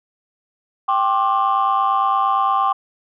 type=chord; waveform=sine; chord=G suspended fourth; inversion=none; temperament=equal with one note detuned; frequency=784 / 1066 / 1174.7 Hz; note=G5 / C6 / D6; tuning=0 / +32 / 0 cents; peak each=-18 dBFS; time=0.88-2.73 s; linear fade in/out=10 ms; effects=tanh soft clip ceiling -9 dBFS